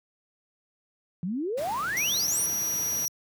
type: exponential sweep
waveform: sine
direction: up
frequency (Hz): 164.8 to 10880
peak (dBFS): -27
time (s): 1.23-2.46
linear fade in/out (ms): 0
type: noise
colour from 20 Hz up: pink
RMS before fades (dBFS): -40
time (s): 1.57-3.06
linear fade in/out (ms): 10
type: tone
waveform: sawtooth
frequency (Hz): 5790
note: F#8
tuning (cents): -38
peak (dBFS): -24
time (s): 1.97-3.08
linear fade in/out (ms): 0
effects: high-pass 100 Hz 12 dB/octave